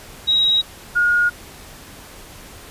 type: tone pair in turn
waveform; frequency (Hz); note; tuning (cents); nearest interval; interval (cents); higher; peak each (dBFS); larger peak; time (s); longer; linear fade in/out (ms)
sine; 3821 / 1433.9; A#7 / F6; +42 / +45; octave + perfect fourth; 1697; first; -13; neither; 0.27-0.62 / 0.95-1.3; neither; 20
effects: pink hiss -40 dBFS RMS until 2.7 s + resampled to 32000 Hz